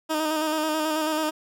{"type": "tone with vibrato", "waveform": "15% pulse", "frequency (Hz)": 311.1, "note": "D#4", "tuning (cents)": 0, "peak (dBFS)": -17, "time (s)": [0.09, 1.31], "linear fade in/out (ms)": 20, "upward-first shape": "square", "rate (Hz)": 9.2, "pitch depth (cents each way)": 28, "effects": []}